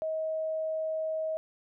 sine tone, 634 Hz, D#5, 32 cents sharp, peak -29 dBFS, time 0.02-1.37 s, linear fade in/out 0 ms, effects none

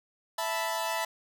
sawtooth chord, E suspended fourth, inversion none, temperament equal, 659.3 / 880 / 987.8 Hz, E5 / A5 / B5, 0 / 0 / 0 cents, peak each -30 dBFS, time 0.38-1.05 s, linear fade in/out 5 ms, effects none

